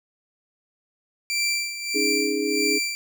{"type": "tone with tremolo", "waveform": "20% pulse", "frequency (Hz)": 2349, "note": "D7", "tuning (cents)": 0, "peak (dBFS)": -16, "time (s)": [1.3, 2.95], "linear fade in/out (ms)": 0, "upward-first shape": "sine", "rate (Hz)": 1.6, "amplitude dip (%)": 70}
{"type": "chord", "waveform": "sine", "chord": "C# suspended second", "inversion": "none", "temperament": "just", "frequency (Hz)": [277.2, 311.8, 415.8], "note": ["C#4", "D#4", "G#4"], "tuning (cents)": [0, 4, 2], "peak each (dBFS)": [-29, -27, -25], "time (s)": [1.94, 2.79], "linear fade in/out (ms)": 20}
{"effects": []}